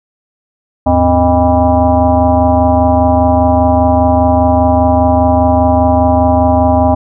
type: tone with frequency modulation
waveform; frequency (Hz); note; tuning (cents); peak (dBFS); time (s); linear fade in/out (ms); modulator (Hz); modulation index
sine; 440; A4; 0; -6; 0.86-6.95; 10; 181; 2.5
effects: none